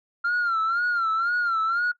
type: tone with vibrato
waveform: sine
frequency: 1380 Hz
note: F6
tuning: 21 cents flat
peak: -19 dBFS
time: 0.24-1.92 s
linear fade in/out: 10 ms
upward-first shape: sine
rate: 2 Hz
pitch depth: 92 cents each way
effects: noise-tail reverb RT60 0.1 s tail -20 dB re dry + tanh soft clip ceiling -19 dBFS